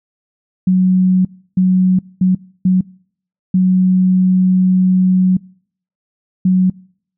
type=tone bursts at uneven times; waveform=sine; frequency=185 Hz; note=F#3; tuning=in tune; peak=-8 dBFS; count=6; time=0.67-1.25 / 1.57-1.99 / 2.21-2.35 / 2.65-2.81 / 3.54-5.37 / 6.45-6.7 s; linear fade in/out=5 ms; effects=noise-tail reverb RT60 0.6 s tail -25 dB re dry